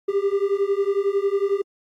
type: beating tone pair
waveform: triangle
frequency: 392.4 / 403.4 Hz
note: G4 / G4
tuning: +2 / +50 cents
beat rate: 11 Hz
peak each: -20 dBFS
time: 0.08-1.62 s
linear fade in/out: 10 ms
effects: AAC 64 kbps